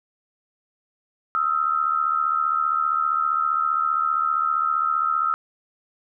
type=tone pair together; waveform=sine; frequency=1269.8 / 1345 Hz; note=D#6 / E6; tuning=+35 / +34 cents; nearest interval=minor second; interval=99 cents; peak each=-22 dBFS; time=1.35-5.34 s; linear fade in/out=0 ms; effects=none